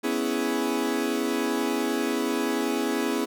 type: chord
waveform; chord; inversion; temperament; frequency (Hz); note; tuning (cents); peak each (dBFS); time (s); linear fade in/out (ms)
40% pulse; C# minor seventh; third; equal; 246.9 / 277.2 / 329.6 / 415.3; B3 / C#4 / E4 / G#4; 0 / 0 / 0 / 0; -29; 0.03-3.26; 20
effects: none